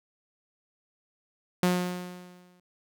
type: tone with exponential decay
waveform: sawtooth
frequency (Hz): 179.6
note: F3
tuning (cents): +49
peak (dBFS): -16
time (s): 1.63-2.6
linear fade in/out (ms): 2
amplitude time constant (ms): 210
effects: none